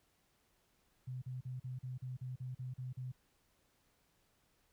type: tone bursts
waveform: sine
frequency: 127.4 Hz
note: C3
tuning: 46 cents flat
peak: -40 dBFS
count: 11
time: 1.07-3.12 s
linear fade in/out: 10 ms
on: 150 ms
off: 40 ms
effects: pink hiss -75 dBFS RMS until 4.72 s